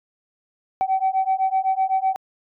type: beating tone pair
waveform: sine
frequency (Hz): 760 / 767.9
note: F#5 / G5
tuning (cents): +46 / -36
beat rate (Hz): 7.9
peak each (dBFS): -20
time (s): 0.81-2.16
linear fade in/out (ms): 0
effects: tanh soft clip ceiling -13 dBFS